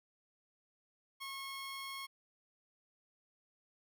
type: tone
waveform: 15% pulse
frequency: 1088 Hz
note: C#6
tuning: 33 cents flat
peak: -36 dBFS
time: 1.2-2.07 s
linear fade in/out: 20 ms
effects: none